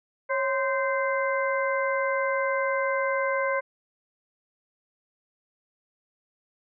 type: harmonic tone with a mistuned harmonic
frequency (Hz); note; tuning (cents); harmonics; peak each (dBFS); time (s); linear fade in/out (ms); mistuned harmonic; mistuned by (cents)
518; C5; -17; 1 / 2 / 3 / 4; -26 / -29 / -31 / -32; 0.29-3.61; 20; 1; +93
effects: none